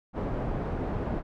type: low-pass noise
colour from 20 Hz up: pink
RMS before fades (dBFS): -31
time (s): 0.13-1.23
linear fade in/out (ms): 50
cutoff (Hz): 810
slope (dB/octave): 12
effects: none